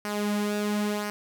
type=tone with flanger; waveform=sawtooth; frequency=207.7 Hz; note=G#3; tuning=in tune; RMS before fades=-28 dBFS; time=0.05-1.1 s; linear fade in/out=0 ms; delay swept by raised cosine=0.27 to 3.87 ms; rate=0.98 Hz; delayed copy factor=-0.55; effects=9-bit